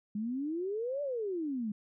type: exponential two-way sweep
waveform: sine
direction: up then down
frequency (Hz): 202.5 to 590 to 202.5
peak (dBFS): -32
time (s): 0.15-1.72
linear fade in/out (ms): 5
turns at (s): 1.02
effects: none